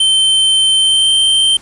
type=tone with pitch glide; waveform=square; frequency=3100 to 3127 Hz; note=G7 to G7; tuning=-20 to -5 cents; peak=-9 dBFS; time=0-1.57 s; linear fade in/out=5 ms; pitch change=+15 cents; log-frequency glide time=0.78-1.11 s; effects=pink hiss -41 dBFS RMS until 1.61 s + resampled to 24000 Hz